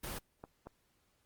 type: noise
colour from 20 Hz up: pink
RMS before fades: -41 dBFS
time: 0.03-0.19 s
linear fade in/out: 10 ms
type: clicks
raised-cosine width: 1 ms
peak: -32 dBFS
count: 2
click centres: 0.439 / 0.67 s
effects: pink hiss -75 dBFS RMS until 1.25 s + Opus 32 kbps